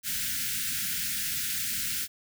white band-stop noise, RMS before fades -31 dBFS, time 0.03-2.08 s, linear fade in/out 50 ms, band 270 to 1400 Hz, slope 96 dB/octave, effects none

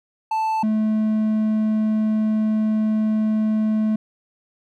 triangle tone pair in turn, 880 / 216.5 Hz, A5 / A3, 0 / -28 cents, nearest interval 2 octaves, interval 2428 cents, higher first, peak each -17 / -15 dBFS, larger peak second, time 0.31-0.63 / 0.63-3.96 s, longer second, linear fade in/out 5 ms, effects none

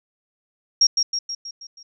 sine tone with echo, 5590 Hz, F8, 1 cent sharp, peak -11 dBFS, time 0.81-0.87 s, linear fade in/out 5 ms, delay 160 ms, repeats 6, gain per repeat -5 dB, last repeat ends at 1.83 s, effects none

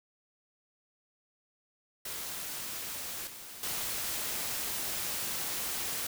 white noise with level steps, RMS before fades -39 / -46 / -35 dBFS, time 2.05-6.07 s, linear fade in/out 5 ms, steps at 3.27 / 3.63 s, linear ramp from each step 2 ms, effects none

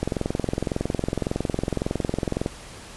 click train, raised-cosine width 2 ms, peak -10 dBFS, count 54, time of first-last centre 0.03-2.461 s, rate 21.8 Hz, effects pink hiss -42 dBFS RMS until 2.96 s + resampled to 24000 Hz

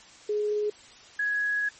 sine tone pair in turn, 419.3 / 1669.9 Hz, G#4 / G#6, +17 / +9 cents, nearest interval 2 octaves, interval 2392 cents, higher second, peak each -24 dBFS, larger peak neither, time 0.29-0.7 / 1.19-1.69 s, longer second, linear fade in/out 5 ms, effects white hiss -51 dBFS RMS until 1.79 s + MP3 32 kbps

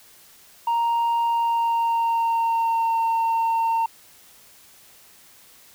sine tone with pitch glide, 932.3 to 911.5 Hz, A#5 to A#5, 0 to -39 cents, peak -16 dBFS, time 0.67-3.86 s, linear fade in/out 5 ms, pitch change -39 cents, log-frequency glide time 1.22-2.98 s, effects tanh soft clip ceiling -18 dBFS + white hiss -51 dBFS RMS until 5.74 s

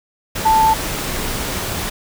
sine tone in noise, 882 Hz, A5, 4 cents sharp, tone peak -10 dBFS, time 0.45-0.74 s, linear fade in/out 10 ms, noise pink, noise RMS -23 dBFS, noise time 0.35-1.9 s, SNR +10 dB, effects none

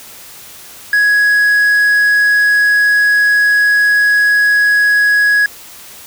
triangle tone with quantisation, 1669 Hz, G#6, 8 cents sharp, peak -6 dBFS, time 0.93-5.46 s, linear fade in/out 2 ms, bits 6, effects white hiss -35 dBFS RMS until 6.06 s

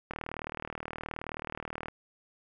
click train, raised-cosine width 0.5 ms, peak -21 dBFS, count 70, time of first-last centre 0.11-1.884 s, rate 38.9 Hz, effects none

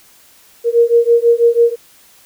sine beating tone pair, 466.2 / 472.3 Hz, A#4 / A#4, 0 / +23 cents, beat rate 6.1 Hz, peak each -11 dBFS, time 0.64-1.76 s, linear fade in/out 50 ms, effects white hiss -47 dBFS RMS until 2.25 s

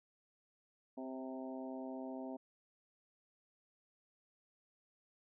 harmonic tone with a mistuned harmonic, 130.7 Hz, C3, 1 cent flat, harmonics 2 / 3 / 4 / 5 / 6 / 7, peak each -44 / -52 / -52 / -49 / -55 / -56 dBFS, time 0.97-2.37 s, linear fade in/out 10 ms, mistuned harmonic 4, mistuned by +22 cents, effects none

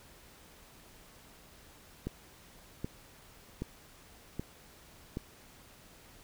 click train, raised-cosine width 3 ms, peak -22 dBFS, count 5, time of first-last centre 2.07-5.171 s, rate 1.29 Hz, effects pink hiss -57 dBFS RMS until 6.23 s

